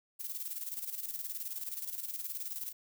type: noise with tremolo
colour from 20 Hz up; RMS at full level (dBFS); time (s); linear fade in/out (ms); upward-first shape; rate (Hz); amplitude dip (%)
violet; -38; 0.19-2.73; 20; square; 19; 60
effects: none